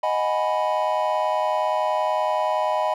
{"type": "chord", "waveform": "triangle", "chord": "G# minor seventh", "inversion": "second", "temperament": "equal", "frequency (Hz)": [622.3, 740, 830.6, 987.8], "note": ["D#5", "F#5", "G#5", "B5"], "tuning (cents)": [0, 0, 0, 0], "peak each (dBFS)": [-22, -26, -25, -23], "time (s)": [0.03, 2.94], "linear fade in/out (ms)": 5, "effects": []}